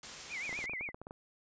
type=noise; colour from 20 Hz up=white; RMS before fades=-45 dBFS; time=0.03-0.66 s; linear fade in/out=2 ms
type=tone with vibrato; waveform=sine; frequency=2226 Hz; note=C#7; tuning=7 cents sharp; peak=-37 dBFS; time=0.29-0.92 s; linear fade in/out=50 ms; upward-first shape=triangle; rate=7.7 Hz; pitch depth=210 cents each way
type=clicks; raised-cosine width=1 ms; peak=-31 dBFS; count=12; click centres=0.493 / 0.528 / 0.59 / 0.641 / 0.696 / 0.735 / 0.81 / 0.889 / 0.945 / 1.016 / 1.069 / 1.109 s
effects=resampled to 16000 Hz